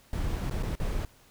brown noise with dropouts, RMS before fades -30 dBFS, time 0.13-1.05 s, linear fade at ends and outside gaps 1 ms, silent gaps 0.498-0.51 / 0.626-0.632 / 0.754-0.8 s, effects pink hiss -59 dBFS RMS until 1.3 s

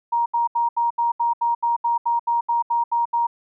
sine tone bursts, 940 Hz, A#5, 14 cents sharp, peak -17 dBFS, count 15, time 0.12-3.27 s, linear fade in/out 10 ms, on 140 ms, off 75 ms, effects none

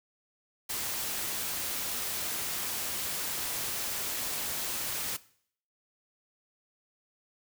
white noise, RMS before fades -34 dBFS, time 0.69-5.17 s, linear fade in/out 10 ms, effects noise-tail reverb RT60 0.6 s tail -19 dB re dry

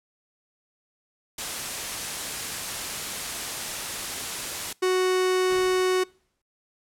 white noise, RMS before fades -31 dBFS, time 1.38-4.73 s, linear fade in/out 5 ms
45% pulse tone, 370 Hz, F#4, in tune, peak -20 dBFS, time 4.82-6.04 s, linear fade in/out 10 ms
pink noise with exponential decay, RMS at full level -40 dBFS, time 5.5-6.42 s, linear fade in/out 5 ms, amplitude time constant 200 ms
effects noise-tail reverb RT60 0.4 s tail -25 dB re dry + low-pass 11000 Hz 12 dB/octave

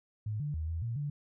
sine tone with pitch steps, 106.7 / 147.3 / 78.8 / 82.3 / 116.2 / 145.3 Hz, G#2 / D3 / D#2 / E2 / A#2 / D3, +47 / +6 / +23 / -2 / -5 / -18 cents, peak -32 dBFS, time 0.26-1.1 s, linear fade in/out 5 ms, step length 140 ms, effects none

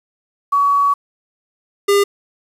sine / square tone pair in turn, 1130 / 402.6 Hz, C#6 / G4, +33 / +46 cents, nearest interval octave + tritone, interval 1787 cents, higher first, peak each -11 dBFS, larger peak neither, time 0.52-0.94 / 1.88-2.04 s, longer first, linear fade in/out 10 ms, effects resampled to 32000 Hz + 7-bit

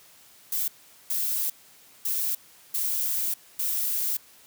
violet noise bursts at uneven times, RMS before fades -27 dBFS, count 5, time 0.52-0.68 / 1.1-1.5 / 2.05-2.35 / 2.74-3.34 / 3.59-4.17 s, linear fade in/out 5 ms, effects white hiss -54 dBFS RMS until 4.46 s + high-pass 60 Hz 12 dB/octave

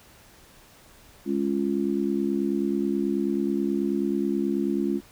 sine chord, Db major, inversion second, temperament just, 207.9 / 277.2 / 346.5 Hz, Ab3 / Db4 / F4, +2 / 0 / -14 cents, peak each -27 dBFS, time 1.25-5.01 s, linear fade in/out 50 ms, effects pink hiss -53 dBFS RMS until 5.11 s

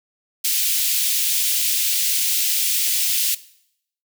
white high-pass noise, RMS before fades -20 dBFS, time 0.44-3.35 s, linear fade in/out 10 ms, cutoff 2500 Hz, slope 24 dB/octave, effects noise-tail reverb RT60 0.7 s tail -18 dB re dry

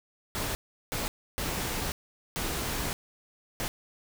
pink noise bursts at uneven times, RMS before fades -32 dBFS, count 5, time 0.35-0.55 / 0.92-1.08 / 1.38-1.92 / 2.36-2.93 / 3.6-3.68 s, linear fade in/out 0 ms, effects none

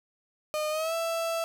35% pulse tone with pitch glide, 611 to 662.5 Hz, D#5 to E5, -32 to +9 cents, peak -26 dBFS, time 0.54-1.44 s, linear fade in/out 0 ms, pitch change +141 cents, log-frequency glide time 0.7-0.94 s, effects none

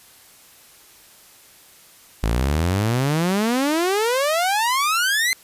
sawtooth exponential sweep, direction up, 51.91 to 2093 Hz, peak -14 dBFS, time 2.23-5.33 s, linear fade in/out 0 ms, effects white hiss -49 dBFS RMS until 5.43 s + resampled to 32000 Hz

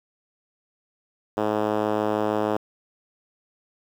5% pulse tone with band-pass filter, 106.4 Hz, G#2, 42 cents sharp, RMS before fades -24 dBFS, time 1.37-2.57 s, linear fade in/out 5 ms, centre 420 Hz, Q 0.89, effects 8-bit

